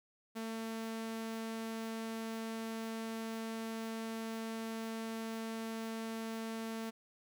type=tone; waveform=sawtooth; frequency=224.5 Hz; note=A3; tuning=35 cents sharp; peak=-35 dBFS; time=0.35-6.91 s; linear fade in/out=20 ms; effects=none